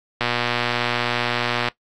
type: click train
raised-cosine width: 0.3 ms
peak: -4 dBFS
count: 178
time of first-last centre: 0.21-1.685 s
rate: 120 Hz
effects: noise-tail reverb RT60 0.1 s tail -19 dB re dry + AAC 64 kbps